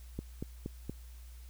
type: click train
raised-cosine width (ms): 3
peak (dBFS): -24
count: 4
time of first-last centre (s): 0.19-0.896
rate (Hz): 4.25
effects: added 60 Hz sine -47 dBFS peak until 1.49 s + white hiss -62 dBFS RMS until 1.49 s